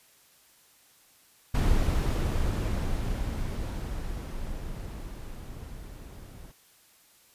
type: noise with level ramp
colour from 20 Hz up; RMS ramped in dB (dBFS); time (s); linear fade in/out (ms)
brown; -23 to -45; 1.54-6.52; 10
effects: white hiss -60 dBFS RMS until 7.34 s + resampled to 32000 Hz

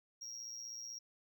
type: tone with amplitude modulation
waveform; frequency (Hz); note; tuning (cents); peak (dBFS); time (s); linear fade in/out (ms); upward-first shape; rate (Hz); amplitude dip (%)
triangle; 5620; F8; +10; -40; 0.21-0.99; 10; sine; 116; 70
effects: none

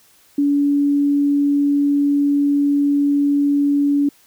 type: tone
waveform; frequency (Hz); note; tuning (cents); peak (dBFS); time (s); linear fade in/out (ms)
sine; 285.6; D4; -48; -13; 0.38-4.09; 5
effects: white hiss -53 dBFS RMS until 4.26 s

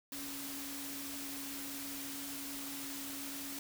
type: tone in noise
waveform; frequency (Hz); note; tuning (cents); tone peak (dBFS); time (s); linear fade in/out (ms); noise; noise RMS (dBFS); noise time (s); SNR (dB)
sine; 278.6; C#4; +9; -46; 0.12-3.59; 2; white; -44; 0.12-3.59; -5
effects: none

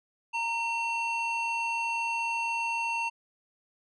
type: ring-modulated tone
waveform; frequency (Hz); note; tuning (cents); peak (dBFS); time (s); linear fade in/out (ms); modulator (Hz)
triangle; 1822; A#6; -40; -23; 0.33-3.1; 20; 895
effects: resampled to 24000 Hz

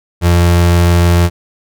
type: tone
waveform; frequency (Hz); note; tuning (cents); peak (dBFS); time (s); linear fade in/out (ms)
35% pulse; 86.6; F2; -14; -5; 0.21-1.3; 50
effects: none

